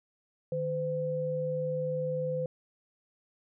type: tone pair together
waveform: sine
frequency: 153.25 / 510 Hz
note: D#3 / C5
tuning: -26 / -44 cents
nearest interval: octave + major sixth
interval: 2082 cents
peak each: -35 / -30 dBFS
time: 0.52-2.46 s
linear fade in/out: 2 ms
effects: none